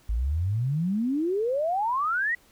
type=exponential sweep; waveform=sine; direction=up; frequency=51.7 to 1971 Hz; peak=-23 dBFS; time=0.09-2.35 s; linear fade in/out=5 ms; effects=pink hiss -59 dBFS RMS until 2.51 s